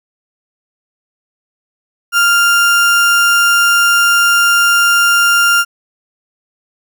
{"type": "tone", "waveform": "35% pulse", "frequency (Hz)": 1396.9, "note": "F6", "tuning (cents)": 0, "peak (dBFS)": -6, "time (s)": [2.12, 5.65], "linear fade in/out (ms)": 50, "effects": []}